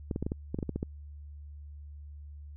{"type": "clicks", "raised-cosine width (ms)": 3, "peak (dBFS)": -19, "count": 11, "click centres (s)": [0.112, 0.161, 0.226, 0.265, 0.319, 0.545, 0.588, 0.628, 0.693, 0.76, 0.829], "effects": ["added 73 Hz sine -43 dBFS peak until 2.56 s"]}